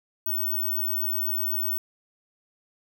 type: tone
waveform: sine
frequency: 15804 Hz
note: B9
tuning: in tune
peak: -24 dBFS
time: 0.26-1.78 s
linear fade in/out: 2 ms
effects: none